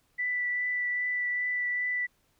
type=tone with vibrato; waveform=sine; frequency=1975.5 Hz; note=B6; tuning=in tune; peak=-27 dBFS; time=0.18-2.07 s; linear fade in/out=20 ms; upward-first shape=triangle; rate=2.5 Hz; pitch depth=12 cents each way; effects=pink hiss -70 dBFS RMS until 2.39 s